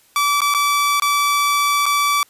sawtooth tone with dropouts, 1155 Hz, D6, 29 cents flat, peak -11 dBFS, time 0.16-2.23 s, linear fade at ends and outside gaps 1 ms, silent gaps 0.406-0.417 / 0.54-0.547 / 0.999-1.021 / 1.857-1.863 s, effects white hiss -54 dBFS RMS until 2.29 s + resampled to 32000 Hz

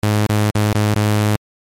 sawtooth tone with dropouts, 105.4 Hz, G#2, 26 cents sharp, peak -9 dBFS, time 0.03-1.36 s, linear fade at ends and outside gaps 0 ms, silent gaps 0.264-0.294 / 0.506-0.551 / 0.728-0.749 / 0.943-0.96 s, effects MP3 64 kbps

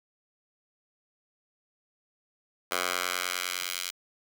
10% pulse tone with high-pass filter sweep, 89.9 Hz, F#2, 49 cents flat, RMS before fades -32 dBFS, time 2.71-3.91 s, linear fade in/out 10 ms, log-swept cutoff 870 to 3100 Hz, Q 0.81, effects none

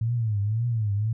sine tone with vibrato, 110 Hz, A2, in tune, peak -22 dBFS, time 0.01-1.13 s, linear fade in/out 5 ms, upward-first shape triangle, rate 1.9 Hz, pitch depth 180 cents each way, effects none

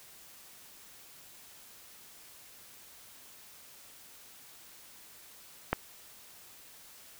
click, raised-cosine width 0.5 ms, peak -11 dBFS, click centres 5.73 s, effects white hiss -54 dBFS RMS until 7.19 s

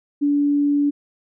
sine tone, 288.1 Hz, D4, 33 cents flat, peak -15 dBFS, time 0.21-0.91 s, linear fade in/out 20 ms, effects none

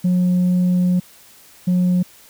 sine tone pair in turn, 180.2 / 180.2 Hz, F#3 / F#3, -45 / -45 cents, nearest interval unison, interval 0 cents, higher neither, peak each -11 dBFS, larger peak neither, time 0.04-1 / 1.67-2.03 s, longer first, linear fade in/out 10 ms, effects tanh soft clip ceiling -12 dBFS + white hiss -47 dBFS RMS until 2.29 s

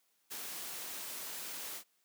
white noise with ADSR envelope, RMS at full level -41 dBFS, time 0.3-1.84 s, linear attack 24 ms, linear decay 4 ms, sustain -2 dB, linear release 81 ms, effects white hiss -75 dBFS RMS until 2.04 s + high-pass 200 Hz 12 dB/octave

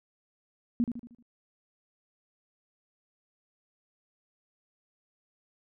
sine tone with echo, 238.1 Hz, A#3, 37 cents sharp, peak -22 dBFS, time 0.8-0.84 s, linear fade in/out 0 ms, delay 77 ms, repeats 5, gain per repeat -7 dB, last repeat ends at 1.225 s, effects none

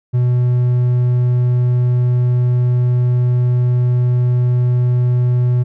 triangle tone, 123.47 Hz, B2, in tune, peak -9 dBFS, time 0.13-5.64 s, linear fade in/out 20 ms, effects none

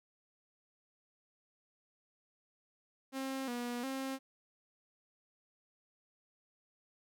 sawtooth tone with vibrato, 254.1 Hz, B3, 49 cents sharp, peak -33 dBFS, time 3.12-4.19 s, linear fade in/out 50 ms, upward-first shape square, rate 1.4 Hz, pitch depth 86 cents each way, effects none

